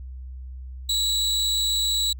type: tone with amplitude modulation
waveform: 35% pulse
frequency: 3911 Hz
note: B7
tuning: 18 cents flat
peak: -17 dBFS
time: 0.89-2.13 s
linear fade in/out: 5 ms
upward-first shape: sine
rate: 284 Hz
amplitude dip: 40%
effects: added 64 Hz sine -34 dBFS peak until 2.19 s